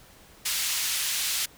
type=band-pass noise; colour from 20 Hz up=pink; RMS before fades=-28 dBFS; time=0.45-1.46 s; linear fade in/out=10 ms; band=2800 to 15000 Hz; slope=12 dB/octave; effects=pink hiss -53 dBFS RMS until 1.57 s